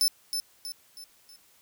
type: tone with echo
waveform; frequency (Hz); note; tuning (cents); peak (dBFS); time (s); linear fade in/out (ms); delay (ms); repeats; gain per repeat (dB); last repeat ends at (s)
sawtooth; 5274; E8; 0; -18; 0.01-0.08; 0; 320; 4; -7; 1.36
effects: white hiss -61 dBFS RMS until 1.61 s